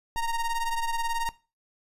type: ring-modulated tone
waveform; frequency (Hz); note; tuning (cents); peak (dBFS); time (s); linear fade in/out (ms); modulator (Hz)
square; 466.2; A#4; 0; -24; 0.16-1.29; 0; 457
effects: noise-tail reverb RT60 0.3 s tail -19 dB re dry + resampled to 32000 Hz